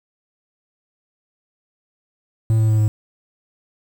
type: tone with pitch steps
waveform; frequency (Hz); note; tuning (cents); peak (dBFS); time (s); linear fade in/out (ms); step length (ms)
triangle; 111.2 / 109.92 / 108.66 / 107.41; A2 / A2 / A2 / A2; +19 / -1 / -21 / -41; -11; 2.5-2.88; 0; 95
effects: 7-bit